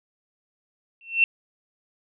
sine tone with exponential growth, 2700 Hz, E7, 41 cents sharp, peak -11 dBFS, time 1.01-1.24 s, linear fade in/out 1 ms, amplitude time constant 48 ms, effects none

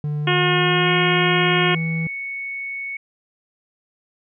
triangle tone with pitch glide, 148.6 to 162.99 Hz, D3 to E3, +21 to -19 cents, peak -19 dBFS, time 0.04-2.07 s, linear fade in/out 2 ms, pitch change +160 cents, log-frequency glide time 0.22-0.94 s
harmonic tone, 359.9 Hz, F#4, 48 cents flat, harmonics 1 / 2 / 3 / 4 / 5 / 6 / 7 / 8 / 9, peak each -21 / -26 / -25 / -26 / -25 / -27 / -27 / -25 / -27 dBFS, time 0.27-1.75 s, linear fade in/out 5 ms
sine tone, 2217 Hz, C#7, in tune, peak -26 dBFS, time 0.86-2.97 s, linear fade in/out 5 ms
effects none

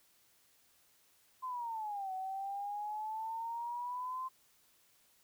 sine exponential two-way sweep, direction down then up, 1044 to 749 to 1044 Hz, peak -37 dBFS, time 1.42-4.29 s, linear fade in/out 20 ms, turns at 2.13 s, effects white hiss -69 dBFS RMS until 5.23 s

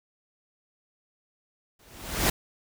pink noise with exponential growth, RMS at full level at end -20 dBFS, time 1.79-2.3 s, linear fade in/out 5 ms, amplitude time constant 110 ms, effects none

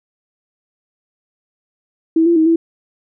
sine tone with pitch steps, 325 / 340.4 / 318.1 / 330.8 Hz, E4 / F4 / D#4 / E4, -24 / -44 / +38 / +6 cents, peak -9 dBFS, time 2.16-2.56 s, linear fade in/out 5 ms, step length 100 ms, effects none

